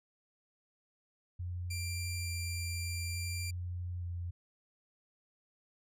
sine tone with vibrato, 88 Hz, F2, 14 cents sharp, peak -36 dBFS, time 1.39-4.31 s, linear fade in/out 10 ms, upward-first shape square, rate 0.57 Hz, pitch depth 15 cents each way
15% pulse tone, 2370 Hz, D7, 15 cents sharp, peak -33 dBFS, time 1.7-3.51 s, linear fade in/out 10 ms
effects none

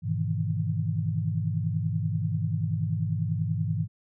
sine chord, E major seventh, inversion first, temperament just, 103.01 / 123.61 / 154.51 / 164.81 Hz, G#2 / B2 / D#3 / E3, -14 / +2 / -12 / 0 cents, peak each -29 / -33 / -30 / -31 dBFS, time 0.02-3.88 s, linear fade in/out 50 ms, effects none

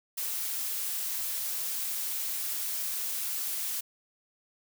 blue noise, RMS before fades -33 dBFS, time 0.17-3.81 s, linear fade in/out 10 ms, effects none

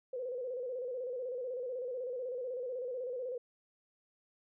sine tone with vibrato, 501 Hz, B4, 25 cents sharp, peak -36 dBFS, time 0.13-3.38 s, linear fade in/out 5 ms, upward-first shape square, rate 16 Hz, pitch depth 64 cents each way, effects none

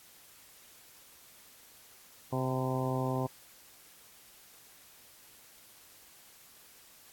harmonic tone with a mistuned harmonic, 130 Hz, C3, 11 cents flat, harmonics 1 / 2 / 3 / 4 / 5 / 6 / 7 / 8, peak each -33 / -36 / -38 / -39 / -40 / -41 / -41 / -42 dBFS, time 2.32-3.27 s, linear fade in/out 10 ms, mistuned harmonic 8, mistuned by -31 cents, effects white hiss -57 dBFS RMS until 7.12 s + AAC 64 kbps

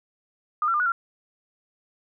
sine tone with pitch steps, 1220 / 1356 / 1202 / 1464 / 1372 Hz, D#6 / E6 / D6 / F#6 / F6, -34 / +49 / +40 / -19 / -31 cents, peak -20 dBFS, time 0.62-0.92 s, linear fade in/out 2 ms, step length 60 ms, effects none

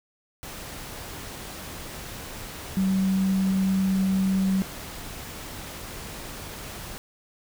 sine tone in noise, 190.9 Hz, G3, 46 cents flat, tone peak -20 dBFS, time 2.77-4.62 s, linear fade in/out 0 ms, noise pink, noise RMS -38 dBFS, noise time 0.43-6.98 s, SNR +15 dB, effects none

